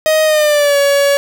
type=tone with pitch glide; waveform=45% pulse; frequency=626 to 564.2 Hz; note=D#5 to C#5; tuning=+10 to +30 cents; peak=-9 dBFS; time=0.06-1.17 s; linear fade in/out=0 ms; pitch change=-180 cents; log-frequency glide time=0.24-0.78 s; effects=none